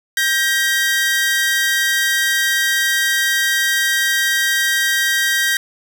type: tone pair together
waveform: sawtooth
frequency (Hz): 1585 / 1897.2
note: G6 / A#6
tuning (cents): +19 / +30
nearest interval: minor third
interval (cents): 311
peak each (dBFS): -14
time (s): 0.17-5.57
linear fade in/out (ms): 2
effects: none